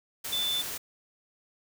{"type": "tone in noise", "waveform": "sine", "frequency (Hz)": 3520, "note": "A7", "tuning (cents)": 0, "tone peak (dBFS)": -27, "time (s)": [0.32, 0.62], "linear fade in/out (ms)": 10, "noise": "white", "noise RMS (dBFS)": -36, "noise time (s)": [0.24, 0.78], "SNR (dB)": 6, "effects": []}